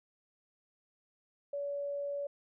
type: tone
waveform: sine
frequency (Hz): 569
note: C#5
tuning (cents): +45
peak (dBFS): -34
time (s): 1.53-2.27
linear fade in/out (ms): 5
effects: none